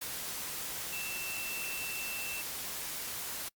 sine tone in noise, 2678 Hz, E7, 27 cents sharp, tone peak -39 dBFS, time 0.92-2.42 s, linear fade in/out 10 ms, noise white, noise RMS -39 dBFS, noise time 0.01-3.49 s, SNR -3 dB, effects noise-tail reverb RT60 0.1 s tail -26 dB re dry + Opus 48 kbps

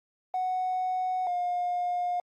triangle tone pair in turn, 740 / 712.4 Hz, F#5 / F5, 0 / +34 cents, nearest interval minor second, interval 66 cents, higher first, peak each -23 dBFS, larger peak neither, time 0.34-1.27 / 1.27-2.2 s, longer neither, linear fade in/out 2 ms, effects tanh soft clip ceiling -23 dBFS + Opus 32 kbps

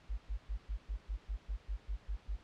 sine tone bursts, 49.86 Hz, G1, 30 cents sharp, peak -34 dBFS, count 12, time 0.09-2.368 s, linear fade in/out 20 ms, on 89 ms, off 110 ms, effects pink hiss -62 dBFS RMS until 2.43 s + low-pass 4000 Hz 12 dB/octave

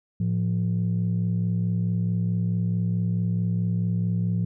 sine tone pair together, 110 / 174.61 Hz, A2 / F3, 0 / 0 cents, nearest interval minor sixth, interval 800 cents, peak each -23 dBFS, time 0.2-4.45 s, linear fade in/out 5 ms, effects tanh soft clip ceiling -17 dBFS

